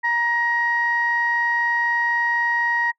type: tone pair together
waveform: sine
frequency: 944 / 1888 Hz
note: A#5 / A#6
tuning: +22 / +22 cents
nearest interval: octave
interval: 1200 cents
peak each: -22 / -19 dBFS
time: 0.03-2.92 s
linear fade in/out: 20 ms
effects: noise-tail reverb RT60 0.1 s tail -26 dB re dry + tanh soft clip ceiling -11 dBFS